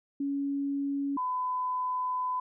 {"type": "tone pair in turn", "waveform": "sine", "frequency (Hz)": [280, 1006.5], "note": ["C#4", "B5"], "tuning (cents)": [18, 33], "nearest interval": "octave + minor seventh", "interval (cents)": 2215, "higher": "second", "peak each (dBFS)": [-28, -28], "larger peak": "neither", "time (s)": [[0.2, 1.17], [1.17, 2.4]], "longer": "second", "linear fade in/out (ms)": 5, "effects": []}